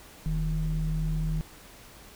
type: tone pair together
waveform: sine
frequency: 41.28 / 157.1 Hz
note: E1 / D#3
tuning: +3 / +17 cents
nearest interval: octave + major seventh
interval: 2314 cents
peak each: -27 dBFS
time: 0.26-1.41 s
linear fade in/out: 0 ms
effects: tanh soft clip ceiling -20 dBFS + pink hiss -50 dBFS RMS until 2.15 s